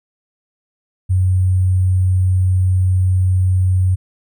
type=tone with sample-and-hold; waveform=sine; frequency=92.5 Hz; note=F#2; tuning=in tune; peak=-11 dBFS; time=1.09-3.96 s; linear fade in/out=20 ms; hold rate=8820 Hz; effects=none